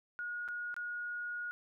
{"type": "tone with dropouts", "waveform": "sine", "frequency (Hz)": 1443, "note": "F#6", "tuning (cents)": -44, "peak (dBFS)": -37, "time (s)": [0.19, 1.51], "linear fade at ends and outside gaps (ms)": 0, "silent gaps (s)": [[0.479, 0.486], [0.742, 0.765]], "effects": []}